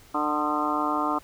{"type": "harmonic tone with a mistuned harmonic", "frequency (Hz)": 149.4, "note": "D3", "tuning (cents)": 30, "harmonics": [2, 3, 4, 5, 6, 7, 8, 9], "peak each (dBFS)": [-29, -38, -35, -31, -32, -29, -29, -37], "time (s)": [0.14, 1.19], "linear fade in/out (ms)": 10, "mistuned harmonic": 8, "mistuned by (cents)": 48, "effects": ["pink hiss -53 dBFS RMS until 1.23 s"]}